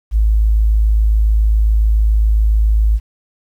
sine tone, 53.6 Hz, A1, 45 cents flat, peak -9 dBFS, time 0.11-3 s, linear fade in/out 50 ms, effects 8-bit

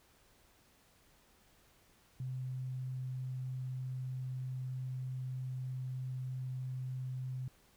sine tone, 128.8 Hz, C3, 27 cents flat, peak -37 dBFS, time 2.2-7.48 s, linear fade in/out 2 ms, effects pink hiss -67 dBFS RMS until 7.76 s

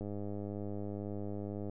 click train, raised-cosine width 2 ms, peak -28 dBFS, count 173, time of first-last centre 0.01-1.696 s, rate 102 Hz, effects none

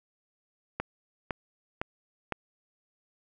click train, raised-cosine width 0.5 ms, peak -15 dBFS, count 4, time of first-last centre 0.8-2.323 s, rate 1.97 Hz, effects none

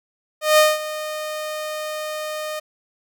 sawtooth tone with ADSR envelope, 614 Hz, D#5, 23 cents flat, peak -6 dBFS, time 0.41-2.6 s, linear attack 170 ms, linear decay 200 ms, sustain -16 dB, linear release 13 ms, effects none

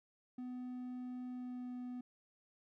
triangle tone with pitch glide, 250.2 to 248.2 Hz, B3 to B3, +23 to +9 cents, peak -40 dBFS, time 0.38-2.01 s, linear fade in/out 5 ms, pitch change -14 cents, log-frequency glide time 1.26-1.74 s, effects none

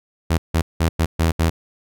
sawtooth tone bursts at uneven times, 82 Hz, E2, 9 cents flat, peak -11 dBFS, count 6, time 0.3-0.38 / 0.54-0.62 / 0.8-0.89 / 0.99-1.06 / 1.19-1.32 / 1.39-1.5 s, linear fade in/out 10 ms, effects none

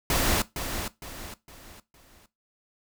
pink noise with echo, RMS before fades -24 dBFS, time 0.1-0.42 s, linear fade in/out 2 ms, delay 460 ms, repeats 4, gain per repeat -8 dB, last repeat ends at 2.26 s, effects noise-tail reverb RT60 0.2 s tail -17 dB re dry

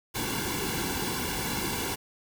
pink noise with comb filter, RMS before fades -31 dBFS, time 0.14-1.96 s, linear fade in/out 20 ms, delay 1.6 ms, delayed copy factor -0.8, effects none

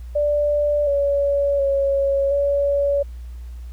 sine tone with pitch steps, 587 / 565 / 553 / 566 Hz, D5 / C#5 / C#5 / C#5, -1 / +33 / -4 / +36 cents, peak -16 dBFS, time 0.15-3.03 s, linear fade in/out 10 ms, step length 720 ms, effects added 60 Hz sine -31 dBFS peak until 3.72 s + pink hiss -56 dBFS RMS until 3.72 s

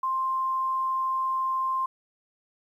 sine tone, 1051 Hz, C6, 7 cents sharp, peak -24 dBFS, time 0.03-1.86 s, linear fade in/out 5 ms, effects 10-bit

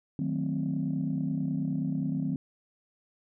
sine chord, D# diminished seventh, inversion none, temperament equal with one note detuned, 155.56 / 185 / 221.3 / 261.6 Hz, D#3 / F#3 / A3 / C4, 0 / 0 / +10 / 0 cents, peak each -31 / -33 / -36 / -31 dBFS, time 0.19-2.36 s, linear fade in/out 2 ms, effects tanh soft clip ceiling -20 dBFS

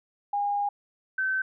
sine tone pair in turn, 814 / 1536.6 Hz, G#5 / G6, -35 / -35 cents, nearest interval major seventh, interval 1100 cents, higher second, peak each -24 dBFS, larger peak neither, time 0.33-0.69 / 1.18-1.42 s, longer first, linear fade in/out 5 ms, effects none

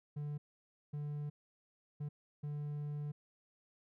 triangle tone bursts at uneven times, 147.1 Hz, D3, 3 cents sharp, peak -36 dBFS, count 4, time 0.16-0.38 / 0.93-1.3 / 2-2.09 / 2.43-3.12 s, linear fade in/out 10 ms, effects none

